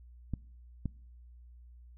clicks, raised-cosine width 5 ms, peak -21 dBFS, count 2, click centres 0.337 / 0.857 s, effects noise-tail reverb RT60 0.7 s tail -25 dB re dry + added 60 Hz sine -51 dBFS peak until 1.97 s

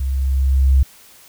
sine tone with level ramp, 66.8 Hz, C2, 36 cents sharp, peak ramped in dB -18 to -8 dBFS, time 0-0.83 s, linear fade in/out 5 ms, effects white hiss -46 dBFS RMS until 1.28 s

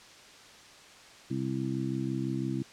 harmonic tone, 66 Hz, C2, 16 cents sharp, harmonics 2 / 3 / 4 / 5, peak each -34 / -36 / -35 / -35 dBFS, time 1.3-2.63 s, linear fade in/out 10 ms, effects white hiss -52 dBFS RMS until 2.72 s + low-pass 6000 Hz 12 dB/octave

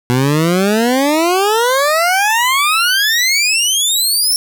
20% pulse exponential sweep, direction up, 121.2 to 5480 Hz, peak -6 dBFS, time 0.1-4.36 s, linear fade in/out 0 ms, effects none

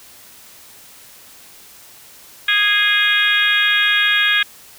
harmonic tone with a mistuned harmonic, 412.7 Hz, G#4, 11 cents flat, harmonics 3 / 4 / 5 / 6 / 7 / 8 / 9, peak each -28 / -16 / -22 / -20 / -27 / -19 / -24 dBFS, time 2.48-4.43 s, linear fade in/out 5 ms, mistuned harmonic 5, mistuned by +33 cents, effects white hiss -43 dBFS RMS until 4.78 s

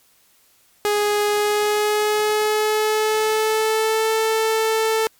sawtooth tone with pitch glide, 415.3 to 442.5 Hz, G#4 to A4, 0 to +10 cents, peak -13 dBFS, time 0.85-5.07 s, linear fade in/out 0 ms, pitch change +110 cents, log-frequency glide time 1.3-4.12 s, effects white hiss -57 dBFS RMS until 5.19 s + MP3 96 kbps

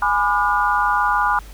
sine chord, G# diminished seventh, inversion none, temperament just, 830.6 / 996.7 / 1196.1 / 1435.3 Hz, G#5 / B5 / D6 / F6, 0 / +16 / +31 / +47 cents, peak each -21 / -20 / -21 / -21 dBFS, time 0.02-1.39 s, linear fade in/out 2 ms, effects added 50 Hz sine -36 dBFS peak until 1.53 s + pink hiss -45 dBFS RMS until 1.53 s

